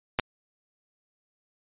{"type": "clicks", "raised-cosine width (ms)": 0.3, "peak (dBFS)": -8, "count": 2, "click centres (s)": [0.189, 0.197], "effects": ["resampled to 8000 Hz"]}